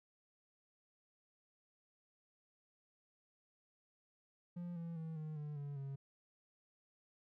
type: tone with pitch steps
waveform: triangle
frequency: 174.61 / 167.79 / 161.23 / 154.93 / 148.88 / 143.06 / 137.47 Hz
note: F3 / E3 / E3 / D#3 / D3 / D3 / C#3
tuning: 0 / +31 / -38 / -7 / +24 / -45 / -14 cents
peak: -40 dBFS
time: 4.56-5.96 s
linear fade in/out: 10 ms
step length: 200 ms
effects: none